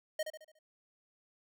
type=tone with echo; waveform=square; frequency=622.3 Hz; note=D#5; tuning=in tune; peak=-32 dBFS; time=0.19-0.23 s; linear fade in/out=5 ms; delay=72 ms; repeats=5; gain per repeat=-7 dB; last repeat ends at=0.59 s; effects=none